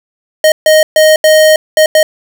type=tone bursts at uneven times; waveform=square; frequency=622.3 Hz; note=D#5; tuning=in tune; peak=-4 dBFS; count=6; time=0.44-0.52 / 0.66-0.83 / 0.96-1.16 / 1.24-1.56 / 1.77-1.86 / 1.95-2.03 s; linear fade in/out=2 ms; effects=none